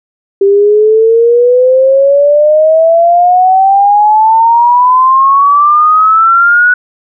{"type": "exponential sweep", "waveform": "sine", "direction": "up", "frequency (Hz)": [392, 1480], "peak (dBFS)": -3, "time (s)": [0.41, 6.74], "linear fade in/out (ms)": 5, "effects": []}